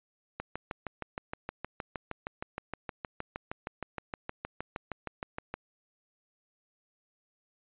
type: click train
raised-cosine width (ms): 0.5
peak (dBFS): -20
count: 34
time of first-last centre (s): 0.4-5.54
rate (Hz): 6.42
effects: resampled to 8000 Hz